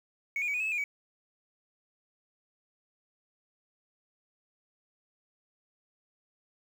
sine tone with pitch steps, 2222 / 2436 / 2272 / 2469 / 2580 / 2601 / 2428 / 2272 Hz, C#7 / D#7 / C#7 / D#7 / E7 / E7 / D#7 / C#7, +4 / -37 / +42 / -14 / -38 / -24 / -43 / +42 cents, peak -27 dBFS, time 0.36-0.84 s, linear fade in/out 2 ms, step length 60 ms, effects tanh soft clip ceiling -26 dBFS + 9-bit

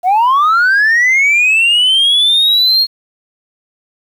sine linear sweep, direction up, 693 to 4296 Hz, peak -5 dBFS, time 0.03-2.87 s, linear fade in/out 50 ms, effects tanh soft clip ceiling -6 dBFS + 7-bit

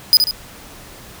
45% pulse tone with echo, 4978 Hz, D#8, in tune, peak -5 dBFS, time 0.13-0.17 s, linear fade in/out 0 ms, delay 70 ms, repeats 2, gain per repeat -6 dB, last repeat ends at 0.31 s, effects pink hiss -39 dBFS RMS until 1.2 s

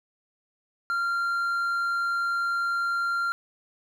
sine tone with hard clipping, 1385 Hz, F6, 15 cents flat, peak -25 dBFS, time 0.9-3.32 s, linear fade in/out 0 ms, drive 3 dB, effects none

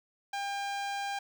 sawtooth tone with notch filter, 800 Hz, G5, 35 cents sharp, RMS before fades -35 dBFS, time 0.33-1.19 s, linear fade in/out 5 ms, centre 12000 Hz, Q 0.61, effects none

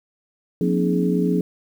sine tone cluster, 177.9 / 234.9 / 265.8 / 308.4 / 420.8 Hz, F3 / A#3 / C4 / D#4 / G#4, +32 / +13 / +27 / -15 / +23 cents, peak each -20 / -27 / -24 / -26 / -24 dBFS, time 0.61-1.41 s, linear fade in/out 2 ms, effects 8-bit

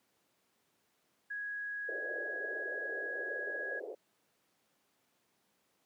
sine tone, 1661.2 Hz, G#6, in tune, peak -37 dBFS, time 1.3-3.8 s, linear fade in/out 10 ms
white band-pass noise, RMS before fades -44 dBFS, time 1.88-3.95 s, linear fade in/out 10 ms, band 370 to 610 Hz, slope 48 dB/octave
effects pink hiss -75 dBFS RMS until 5.85 s + high-pass 200 Hz 12 dB/octave

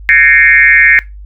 sine tone with frequency modulation, 1975.5 Hz, B6, in tune, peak -3 dBFS, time 0.09-0.99 s, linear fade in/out 0 ms, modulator 143 Hz, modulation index 2.2, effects noise-tail reverb RT60 0.2 s tail -20 dB re dry + added 50 Hz sine -27 dBFS peak until 1.25 s

